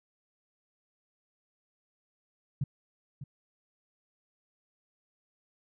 sine tone with echo, 137.6 Hz, C#3, 12 cents flat, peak -26 dBFS, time 2.61-2.64 s, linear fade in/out 5 ms, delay 600 ms, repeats 1, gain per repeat -12 dB, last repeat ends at 3.24 s, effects none

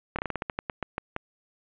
slowing click train, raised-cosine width 0.5 ms, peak -14 dBFS, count 13, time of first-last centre 0.16-1.164 s, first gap 27 ms, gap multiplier 1.19, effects resampled to 8000 Hz + 8-bit

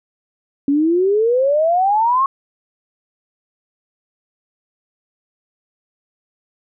sine exponential sweep, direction up, 275 to 1108.7 Hz, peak -12 dBFS, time 0.68-2.26 s, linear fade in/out 2 ms, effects none

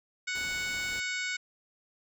harmonic tone, 740 Hz, F#5, in tune, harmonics 2 / 3 / 4 / 5 / 6 / 7 / 8 / 9 / 10, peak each -36 / -34 / -44 / -42 / -44 / -45 / -50 / -49 / -43 dBFS, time 0.27-1.37 s, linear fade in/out 10 ms
pink noise, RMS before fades -46 dBFS, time 0.35-1 s, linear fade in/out 2 ms
effects none

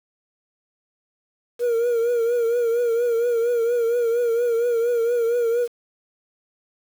sine tone with vibrato, 470.9 Hz, A#4, 18 cents sharp, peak -15 dBFS, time 1.59-5.68 s, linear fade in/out 50 ms, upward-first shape triangle, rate 4.3 Hz, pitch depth 71 cents each way, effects tanh soft clip ceiling -17 dBFS + 7-bit

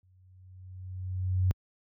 sine tone with exponential growth, 92.5 Hz, F#2, in tune, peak -20 dBFS, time 0.03-1.51 s, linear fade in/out 0 ms, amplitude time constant 320 ms, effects high-pass 60 Hz 12 dB/octave

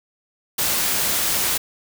white noise, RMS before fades -21 dBFS, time 0.58-1.58 s, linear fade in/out 10 ms, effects none

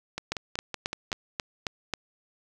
two click trains, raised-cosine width 0.2 ms, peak -15 / -11 dBFS, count 6 / 7, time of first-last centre 0.18-1.118 / 0.32-1.937 s, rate 5.33 / 3.71 Hz, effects none

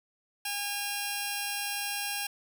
10% pulse tone pair together, 815 / 2741 Hz, G#5 / F7, -33 / -33 cents, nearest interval octave + major sixth, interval 2100 cents, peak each -26 dBFS, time 0.45-2.27 s, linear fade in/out 5 ms, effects none

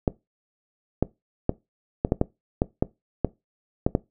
clicks, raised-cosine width 2 ms, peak -6 dBFS, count 11, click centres 0.078 / 1.026 / 1.494 / 2.049 / 2.121 / 2.214 / 2.619 / 2.825 / 3.247 / 3.865 / 3.951 s, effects noise-tail reverb RT60 0.2 s tail -20 dB re dry

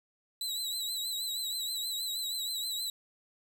sawtooth tone with vibrato, 3951 Hz, B7, in tune, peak -30 dBFS, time 0.41-2.9 s, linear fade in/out 2 ms, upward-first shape triangle, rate 6.3 Hz, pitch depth 76 cents each way, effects none

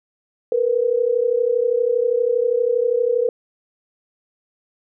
sine tone pair together, 461.4 / 493.9 Hz, A#4 / B4, -18 / 0 cents, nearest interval minor second, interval 118 cents, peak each -19 / -18 dBFS, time 0.52-3.29 s, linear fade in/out 2 ms, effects none

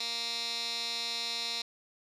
15% pulse tone with band-pass filter, 233.1 Hz, A#3, in tune, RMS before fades -35 dBFS, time 0-1.62 s, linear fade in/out 5 ms, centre 4300 Hz, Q 4.1, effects none

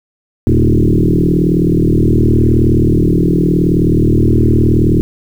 sine tone with frequency modulation, 98 Hz, G2, in tune, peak -7 dBFS, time 0.47-5.01 s, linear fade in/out 0 ms, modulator 39.1 Hz, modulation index 7, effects 7-bit

